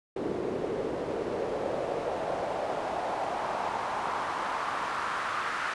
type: noise with band-pass filter sweep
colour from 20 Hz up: pink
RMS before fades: -32 dBFS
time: 0.16-5.74 s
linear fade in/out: 5 ms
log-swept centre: 370 to 1400 Hz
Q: 2.6
effects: resampled to 24000 Hz